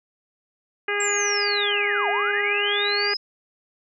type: harmonic tone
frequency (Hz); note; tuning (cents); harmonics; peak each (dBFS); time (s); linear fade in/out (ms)
409.2; G#4; -26; 1 / 2 / 3 / 4 / 5 / 6 / 7; -27 / -34 / -32 / -27 / -28 / -31 / -36; 0.88-3.14; 5
type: linear two-way sweep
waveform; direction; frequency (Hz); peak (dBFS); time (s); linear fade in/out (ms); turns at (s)
sine; down then up; 7650 to 665 to 5150; -24; 1-3.17; 5; 2.09
effects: none